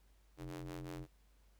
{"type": "ring-modulated tone", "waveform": "sawtooth", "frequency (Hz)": 87.31, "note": "F2", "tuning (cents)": 0, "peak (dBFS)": -37, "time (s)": [0.37, 1.07], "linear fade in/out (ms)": 50, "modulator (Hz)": 221, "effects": ["added 50 Hz sine -65 dBFS peak until 1.59 s", "pink hiss -75 dBFS RMS until 1.59 s"]}